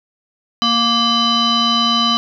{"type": "tone with frequency modulation", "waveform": "sine", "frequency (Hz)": 2104, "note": "C7", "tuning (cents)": 9, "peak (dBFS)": -12, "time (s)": [0.62, 2.17], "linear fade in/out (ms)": 0, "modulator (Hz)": 936, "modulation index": 2.3, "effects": []}